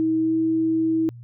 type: tone with pitch glide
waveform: sine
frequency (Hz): 320 to 322.8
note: D#4 to E4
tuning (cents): +49 to -36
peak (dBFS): -18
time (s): 0-1.09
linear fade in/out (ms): 0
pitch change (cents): +15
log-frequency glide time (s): 0.19-0.34
effects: added 119 Hz sine -38 dBFS peak until 1.23 s

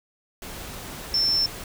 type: tone in noise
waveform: sine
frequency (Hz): 5360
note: E8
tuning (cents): +28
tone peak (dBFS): -19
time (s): 1.14-1.46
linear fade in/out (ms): 2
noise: pink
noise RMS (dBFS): -37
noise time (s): 0.42-1.64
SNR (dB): +15
effects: none

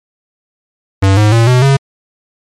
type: tone with pitch steps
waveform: square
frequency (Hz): 97 / 105.78 / 115.35 / 125.79 / 137.18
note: G2 / G#2 / A#2 / B2 / C#3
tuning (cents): -18 / +32 / -18 / +32 / -18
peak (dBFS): -6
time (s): 1.02-1.77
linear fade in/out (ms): 10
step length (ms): 150
effects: low-pass 8000 Hz 12 dB/octave + MP3 64 kbps

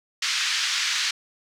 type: band-pass noise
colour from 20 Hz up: white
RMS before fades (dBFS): -25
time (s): 0.22-1.11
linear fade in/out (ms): 5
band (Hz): 1400 to 5600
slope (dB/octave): 24
effects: none

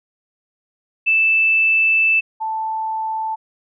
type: tone pair in turn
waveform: sine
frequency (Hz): 2640 / 881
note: E7 / A5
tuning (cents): +2 / +2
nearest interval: octave + perfect fifth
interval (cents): 1900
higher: first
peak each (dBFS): -12 / -20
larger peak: first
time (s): 1.06-2.21 / 2.4-3.36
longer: first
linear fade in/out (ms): 20
effects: none

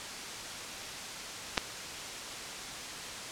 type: clicks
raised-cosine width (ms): 0.2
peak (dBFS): -17 / -7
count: 2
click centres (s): 1.574 / 1.578
effects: white hiss -40 dBFS RMS until 3.31 s + low-pass 7000 Hz 12 dB/octave

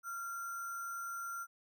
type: tone with sample-and-hold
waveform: sine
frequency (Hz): 1381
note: F6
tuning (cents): -20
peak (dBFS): -39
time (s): 0.03-1.47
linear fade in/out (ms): 50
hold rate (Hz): 7350
effects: none

